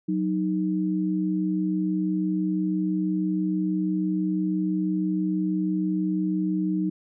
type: tone pair together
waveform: sine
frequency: 185 / 311.1 Hz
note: F#3 / D#4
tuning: 0 / 0 cents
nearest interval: major sixth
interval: 900 cents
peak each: -25 dBFS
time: 0.08-6.9 s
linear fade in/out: 10 ms
effects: none